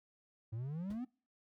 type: exponential sweep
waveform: triangle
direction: up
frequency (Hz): 106.3 to 261.6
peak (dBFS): -36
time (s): 0.52-1.05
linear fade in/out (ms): 10
type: noise with exponential decay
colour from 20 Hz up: brown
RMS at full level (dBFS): -43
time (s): 0.9-1.02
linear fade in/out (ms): 5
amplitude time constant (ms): 26
effects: noise-tail reverb RT60 0.4 s tail -24 dB re dry + high-pass 60 Hz 12 dB/octave